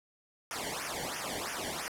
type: noise with flanger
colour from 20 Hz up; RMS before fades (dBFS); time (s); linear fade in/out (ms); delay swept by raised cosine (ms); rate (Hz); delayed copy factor
pink; -37; 0.51-1.88; 0; 0.24 to 0.8; 3; -1
effects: low-pass 12000 Hz 12 dB/octave